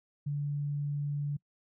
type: tone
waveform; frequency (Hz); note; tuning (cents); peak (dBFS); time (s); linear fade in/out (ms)
sine; 144.7; D3; -25; -30; 0.26-1.37; 10
effects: noise-tail reverb RT60 0.1 s tail -25 dB re dry